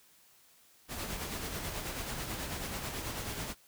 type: noise with tremolo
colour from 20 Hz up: pink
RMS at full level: -37 dBFS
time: 0.88-3.55 s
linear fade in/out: 50 ms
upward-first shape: sine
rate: 9.2 Hz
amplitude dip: 40%
effects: white hiss -63 dBFS RMS until 3.67 s